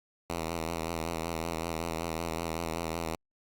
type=tone with vibrato; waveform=5% pulse; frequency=82.5 Hz; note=E2; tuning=2 cents sharp; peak=-21 dBFS; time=0.3-3.15 s; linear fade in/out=0 ms; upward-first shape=sine; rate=5.3 Hz; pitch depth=52 cents each way; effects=Opus 48 kbps